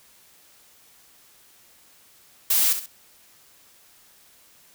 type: noise with echo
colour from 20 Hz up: blue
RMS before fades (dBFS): -20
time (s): 2.5-2.73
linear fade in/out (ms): 5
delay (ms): 66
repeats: 2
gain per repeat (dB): -9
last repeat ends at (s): 2.862
effects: white hiss -55 dBFS RMS until 4.74 s